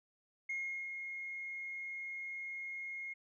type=tone with ADSR envelope; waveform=sine; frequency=2149 Hz; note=C7; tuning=46 cents sharp; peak=-34 dBFS; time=0.49-3.14 s; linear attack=8 ms; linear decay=380 ms; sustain=-6 dB; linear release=16 ms; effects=tanh soft clip ceiling -33 dBFS